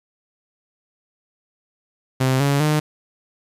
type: tone with pitch steps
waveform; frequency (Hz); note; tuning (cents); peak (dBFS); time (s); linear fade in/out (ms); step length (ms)
sawtooth; 130.81 / 141.01 / 152.01; C3 / C#3 / D#3; 0 / +30 / -40; -12; 2.2-2.8; 10; 200
effects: resampled to 32000 Hz + 8-bit